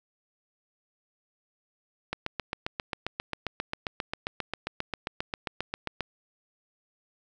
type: click train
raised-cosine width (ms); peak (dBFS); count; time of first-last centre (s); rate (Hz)
0.3; -14; 30; 2.13-6.007; 7.48
effects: none